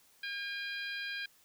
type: harmonic tone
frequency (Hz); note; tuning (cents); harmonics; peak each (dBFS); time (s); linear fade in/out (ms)
807; G#5; -50; 2 / 3 / 4 / 5 / 6; -39 / -43 / -45 / -47 / -49; 0.23-1.26; 5
effects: white hiss -65 dBFS RMS until 1.44 s